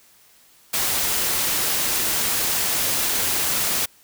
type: noise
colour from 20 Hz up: white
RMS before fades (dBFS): -22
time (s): 0.73-3.86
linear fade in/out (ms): 10
effects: white hiss -54 dBFS RMS until 4.03 s

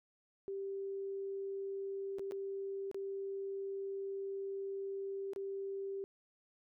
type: tone with dropouts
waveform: sine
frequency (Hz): 392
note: G4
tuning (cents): 0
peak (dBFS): -38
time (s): 0.48-6.04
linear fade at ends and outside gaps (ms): 0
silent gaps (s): 2.185-2.194 / 2.311-2.32 / 2.914-2.945 / 5.334-5.361
effects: none

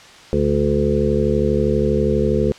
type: harmonic tone with a mistuned harmonic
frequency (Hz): 72.4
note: D2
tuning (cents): -24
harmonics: 1 / 2 / 3 / 5 / 6 / 7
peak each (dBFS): -23 / -23 / -21 / -22 / -20 / -23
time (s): 0.33-2.52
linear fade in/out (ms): 0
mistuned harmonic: 1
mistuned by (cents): -21
effects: white hiss -42 dBFS RMS until 2.58 s + low-pass 5000 Hz 12 dB/octave

